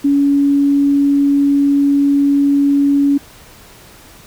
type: tone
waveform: sine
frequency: 282.1 Hz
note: C#4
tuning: 30 cents sharp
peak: -9 dBFS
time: 0.04-3.18 s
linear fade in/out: 10 ms
effects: pink hiss -41 dBFS RMS until 4.26 s